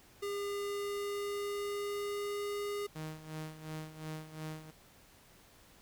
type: tone with pitch glide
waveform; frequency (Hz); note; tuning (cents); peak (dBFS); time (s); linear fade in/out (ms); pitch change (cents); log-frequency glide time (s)
square; 404.4 to 409.1; G#4 to G#4; -46 to -26; -36; 0.22-2.87; 10; +20; 0.43-2.55
type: tone with tremolo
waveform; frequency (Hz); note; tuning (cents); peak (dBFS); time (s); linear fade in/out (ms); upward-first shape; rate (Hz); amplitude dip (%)
sawtooth; 156.4; D#3; +9; -35; 2.95-4.71; 10; sine; 2.8; 75
effects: pink hiss -61 dBFS RMS until 5.81 s